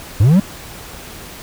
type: linear sweep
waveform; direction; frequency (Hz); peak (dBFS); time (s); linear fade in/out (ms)
triangle; up; 88.9 to 207.7; -5; 0.2-0.4; 5
effects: pink hiss -34 dBFS RMS until 1.42 s